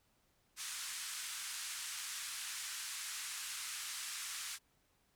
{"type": "band-pass noise", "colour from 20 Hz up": "white", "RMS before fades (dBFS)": -44, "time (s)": [0.56, 4.59], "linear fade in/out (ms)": 50, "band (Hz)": [1200, 10000], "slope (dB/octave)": 24, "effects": ["pink hiss -75 dBFS RMS until 5.15 s"]}